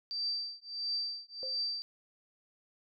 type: tone with tremolo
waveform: sine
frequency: 4665 Hz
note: D8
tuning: 12 cents flat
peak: -30 dBFS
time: 0.11-1.82 s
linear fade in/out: 0 ms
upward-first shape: triangle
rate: 1.5 Hz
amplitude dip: 100%
type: tone with exponential decay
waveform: sine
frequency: 523 Hz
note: C5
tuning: 1 cent flat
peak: -39 dBFS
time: 1.43-1.66 s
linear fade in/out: 0 ms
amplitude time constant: 50 ms
effects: none